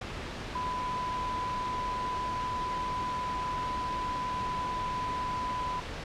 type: tone in noise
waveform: sine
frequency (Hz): 1000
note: B5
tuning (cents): +21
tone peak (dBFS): -31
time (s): 0.55-5.8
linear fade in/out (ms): 5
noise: pink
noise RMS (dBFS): -38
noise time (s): 0.01-6.04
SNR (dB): +4
effects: low-pass 4000 Hz 12 dB/octave